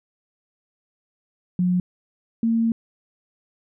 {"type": "tone pair in turn", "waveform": "sine", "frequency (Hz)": [180, 228.2], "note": ["F#3", "A#3"], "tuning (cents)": [-47, -37], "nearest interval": "major third", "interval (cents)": 410, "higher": "second", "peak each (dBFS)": -17, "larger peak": "neither", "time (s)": [[1.59, 1.8], [2.43, 2.72]], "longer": "second", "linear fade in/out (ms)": 2, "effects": []}